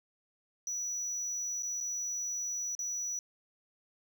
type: tone with dropouts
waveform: sine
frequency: 5890 Hz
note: F#8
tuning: 9 cents flat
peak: -31 dBFS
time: 0.67-3.19 s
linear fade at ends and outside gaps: 1 ms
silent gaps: 1.624-1.631 / 1.804-1.809 / 2.751-2.791 s
effects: tanh soft clip ceiling -32 dBFS